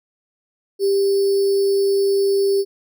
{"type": "tone with sample-and-hold", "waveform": "sine", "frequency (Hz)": 395.1, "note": "G4", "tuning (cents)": 14, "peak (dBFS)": -14, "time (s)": [0.79, 2.65], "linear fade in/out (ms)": 50, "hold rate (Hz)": 4900, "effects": []}